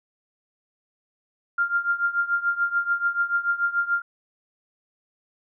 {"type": "tone with tremolo", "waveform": "sine", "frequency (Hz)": 1396.9, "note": "F6", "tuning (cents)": 0, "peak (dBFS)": -17, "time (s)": [1.58, 4.02], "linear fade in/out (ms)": 5, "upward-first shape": "triangle", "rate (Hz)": 6.9, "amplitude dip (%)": 90, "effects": []}